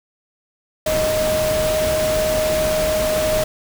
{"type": "tone in noise", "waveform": "sine", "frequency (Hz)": 622.3, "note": "D#5", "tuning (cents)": 0, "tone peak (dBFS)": -17, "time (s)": [0.86, 3.44], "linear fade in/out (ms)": 5, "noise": "pink", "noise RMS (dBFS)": -24, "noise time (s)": [0.86, 3.44], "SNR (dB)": 4, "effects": []}